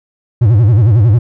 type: tone with vibrato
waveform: triangle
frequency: 110 Hz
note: A2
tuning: in tune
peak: -3 dBFS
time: 0.41-1.19 s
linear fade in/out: 10 ms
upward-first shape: sine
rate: 11 Hz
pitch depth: 210 cents each way
effects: none